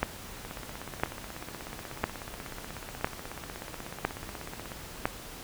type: two click trains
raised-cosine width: 0.5 ms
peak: -10 / -24 dBFS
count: 6 / 71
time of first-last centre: 0.03-5.055 / 0.45-4.718 s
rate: 0.995 / 16.4 Hz
effects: pink hiss -44 dBFS RMS until 5.43 s